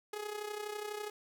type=tone with amplitude modulation; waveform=sawtooth; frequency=419.5 Hz; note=G#4; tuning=17 cents sharp; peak=-32 dBFS; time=0.13-1.1 s; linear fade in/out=5 ms; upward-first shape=sine; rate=32.1 Hz; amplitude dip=65%; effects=none